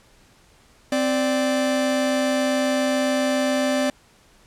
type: tone pair together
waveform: 45% pulse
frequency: 260 / 587.3 Hz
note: C4 / D5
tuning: -11 / 0 cents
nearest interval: octave + major second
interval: 1411 cents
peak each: -22 dBFS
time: 0.92-3.9 s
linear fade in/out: 2 ms
effects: pink hiss -55 dBFS RMS until 4.46 s + low-pass 10000 Hz 12 dB/octave